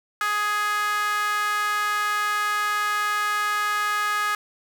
sawtooth tone with high-pass filter, 417.1 Hz, G#4, 7 cents sharp, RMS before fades -24 dBFS, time 0.21-4.35 s, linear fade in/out 2 ms, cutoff 1400 Hz, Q 8.4, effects none

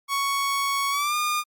sawtooth tone with pitch glide, 1112 to 1212.6 Hz, C#6 to D#6, +5 to -45 cents, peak -19 dBFS, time 0.08-1.44 s, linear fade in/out 50 ms, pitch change +150 cents, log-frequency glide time 0.9-1.15 s, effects Opus 48 kbps

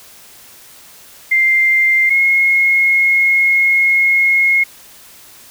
sine tone pair in turn, 2096 / 2159 Hz, C7 / C#7, +2 / -46 cents, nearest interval minor second, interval 52 cents, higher second, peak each -9 dBFS, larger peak neither, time 1.31-2.1 / 2.1-4.64 s, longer second, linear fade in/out 10 ms, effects white hiss -41 dBFS RMS until 5.5 s

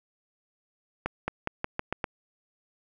accelerating click train, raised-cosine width 0.5 ms, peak -13 dBFS, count 7, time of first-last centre 1.06-2.042 s, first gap 220 ms, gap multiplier 0.88, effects none

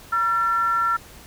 sine tone with frequency modulation, 1360 Hz, F6, 46 cents flat, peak -18 dBFS, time 0.12-0.97 s, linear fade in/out 10 ms, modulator 406 Hz, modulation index 0.41, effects pink hiss -45 dBFS RMS until 1.26 s

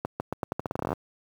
accelerating click train, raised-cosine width 1 ms, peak -14 dBFS, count 17, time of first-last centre 0.05-0.93 s, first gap 150 ms, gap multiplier 0.84, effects high-pass 80 Hz 12 dB/octave + 8-bit

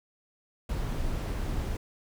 brown noise, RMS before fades -31 dBFS, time 0.69-1.77 s, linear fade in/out 5 ms, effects none

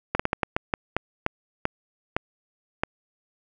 slowing click train, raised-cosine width 0.5 ms, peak -7 dBFS, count 12, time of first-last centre 0.15-2.835 s, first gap 45 ms, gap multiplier 1.31, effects none

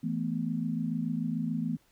sine chord, E suspended fourth, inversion none, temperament equal, 164.81 / 220 / 246.9 Hz, E3 / A3 / B3, 0 / 0 / 0 cents, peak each -33 dBFS, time 0.03-1.77 s, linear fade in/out 10 ms, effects pink hiss -67 dBFS RMS until 1.91 s

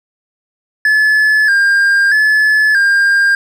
triangle tone with vibrato, 1662 Hz, G#6, 1 cent sharp, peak -6 dBFS, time 0.85-3.35 s, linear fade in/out 2 ms, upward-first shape square, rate 0.79 Hz, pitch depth 62 cents each way, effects none

